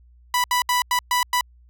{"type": "tone bursts at uneven times", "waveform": "sawtooth", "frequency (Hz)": 987.8, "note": "B5", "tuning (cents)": 0, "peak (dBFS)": -14, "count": 6, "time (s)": [[0.34, 0.44], [0.51, 0.62], [0.69, 0.82], [0.91, 0.99], [1.11, 1.23], [1.33, 1.41]], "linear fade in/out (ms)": 2, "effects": ["added 60 Hz sine -49 dBFS peak until 1.69 s"]}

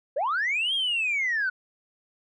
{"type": "linear two-way sweep", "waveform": "sine", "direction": "up then down", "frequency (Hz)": [493.9, 3281, 1451], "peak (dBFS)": -22, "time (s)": [0.16, 1.5], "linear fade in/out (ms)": 10, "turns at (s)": 0.74, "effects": ["tanh soft clip ceiling -20 dBFS"]}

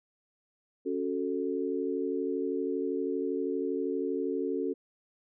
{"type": "chord", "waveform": "sine", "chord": "F# minor", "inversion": "second", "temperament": "equal with one note detuned", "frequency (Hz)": [277.2, 370, 442.5], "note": ["C#4", "F#4", "A4"], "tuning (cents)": [0, 0, 10], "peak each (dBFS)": -33, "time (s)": [0.85, 4.74], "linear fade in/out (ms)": 20, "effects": []}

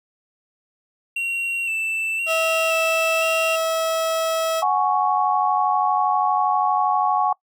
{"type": "tone with vibrato", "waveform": "triangle", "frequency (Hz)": 2700, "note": "E7", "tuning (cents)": 41, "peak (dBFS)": -20, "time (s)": [1.16, 3.56], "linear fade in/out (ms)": 5, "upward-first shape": "square", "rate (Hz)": 0.97, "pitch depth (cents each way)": 29}
{"type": "tone", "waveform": "30% pulse", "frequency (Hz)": 649, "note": "E5", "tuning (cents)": -27, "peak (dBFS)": -17, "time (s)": [2.26, 4.64], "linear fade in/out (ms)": 50}
{"type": "chord", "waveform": "sine", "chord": "F# suspended second", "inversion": "none", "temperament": "just", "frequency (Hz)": [740, 832.5, 1110], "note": ["F#5", "G#5", "C#6"], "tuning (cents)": [0, 4, 2], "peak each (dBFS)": -21, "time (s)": [4.62, 7.33], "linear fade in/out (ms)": 5}
{"effects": ["noise-tail reverb RT60 0.1 s tail -24 dB re dry"]}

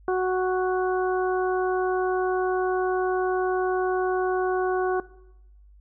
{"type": "harmonic tone", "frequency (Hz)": 370, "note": "F#4", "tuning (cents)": 0, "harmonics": [1, 2, 3, 4], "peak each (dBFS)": [-22, -28, -32, -34], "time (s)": [0.08, 5], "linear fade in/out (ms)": 2, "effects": ["noise-tail reverb RT60 0.9 s tail -19 dB re dry", "added 50 Hz sine -49 dBFS peak until 5.8 s"]}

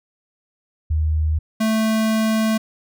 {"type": "tone pair in turn", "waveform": ["sine", "square"], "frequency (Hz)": [77.78, 220], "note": ["D#2", "A3"], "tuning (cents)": [0, 0], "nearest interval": "octave + tritone", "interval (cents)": 1800, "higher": "second", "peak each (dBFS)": [-16, -17], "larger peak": "first", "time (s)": [[0.9, 1.39], [1.6, 2.58]], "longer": "second", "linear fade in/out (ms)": 10, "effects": []}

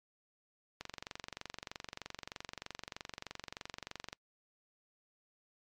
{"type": "click train", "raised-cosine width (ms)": 0.2, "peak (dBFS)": -24, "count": 78, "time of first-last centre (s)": [0.81, 4.129], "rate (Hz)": 23.2, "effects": ["noise-tail reverb RT60 0.1 s tail -25 dB re dry", "MP3 96 kbps"]}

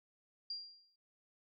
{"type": "tone with exponential decay", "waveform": "sine", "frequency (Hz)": 4771, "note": "D8", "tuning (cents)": 26, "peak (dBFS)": -37, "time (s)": [0.5, 0.96], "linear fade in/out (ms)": 5, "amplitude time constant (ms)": 100, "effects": []}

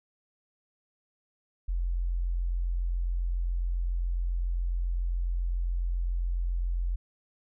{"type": "tone", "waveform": "sine", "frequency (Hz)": 43.65, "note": "F1", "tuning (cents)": 0, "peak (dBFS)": -26, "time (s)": [1.68, 6.96], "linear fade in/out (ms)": 10, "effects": []}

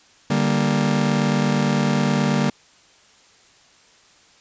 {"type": "chord", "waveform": "40% pulse", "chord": "G minor", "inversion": "second", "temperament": "just", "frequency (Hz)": [147, 196, 235.2], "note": ["D3", "G3", "Bb3"], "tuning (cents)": [2, 0, 16], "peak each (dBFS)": -21, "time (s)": [0.3, 2.5], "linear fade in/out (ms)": 5, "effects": ["white hiss -53 dBFS RMS until 4.4 s", "resampled to 16000 Hz"]}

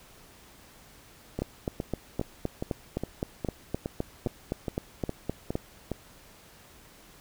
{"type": "two click trains", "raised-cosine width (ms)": 2, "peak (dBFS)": [-15, -17], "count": [17, 12], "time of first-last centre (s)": [[1.42, 5.554], [1.39, 5.917]], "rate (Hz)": [3.87, 2.43], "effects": ["pink hiss -54 dBFS RMS until 7.2 s"]}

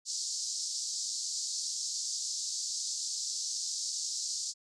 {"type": "band-pass noise", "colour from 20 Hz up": "pink", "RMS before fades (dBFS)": -36, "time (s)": [0.05, 4.54], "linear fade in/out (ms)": 50, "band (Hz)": [4500, 7800], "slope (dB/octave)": 48, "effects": []}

